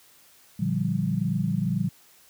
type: chord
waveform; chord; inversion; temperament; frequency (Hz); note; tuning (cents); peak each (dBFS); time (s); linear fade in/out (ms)
sine; G minor seventh; first; equal with one note detuned; 116.54 / 146.83 / 173.91 / 196; Bb2 / D3 / F3 / G3; 0 / 0 / -7 / 0; -30 / -29 / -27 / -28; 0.59-1.89; 10
effects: white hiss -56 dBFS RMS until 2.29 s + high-pass 60 Hz 12 dB/octave